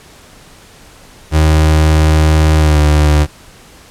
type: tone with pitch glide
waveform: 35% pulse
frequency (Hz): 77.78 to 75.22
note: D#2 to D2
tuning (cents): 0 to +42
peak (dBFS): -5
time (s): 1.31-3.27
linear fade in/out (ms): 50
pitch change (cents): -58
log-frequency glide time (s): 2.57-2.8
effects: pink hiss -40 dBFS RMS until 3.9 s + low-pass 11000 Hz 12 dB/octave